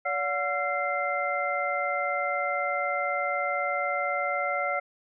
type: tone cluster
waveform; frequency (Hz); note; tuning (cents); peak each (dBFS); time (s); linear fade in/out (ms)
sine; 572 / 726 / 1360 / 2086; D5 / F#5 / F6 / C7; -46 / -33 / -46 / -6; -31; 0.05-4.8; 10
effects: none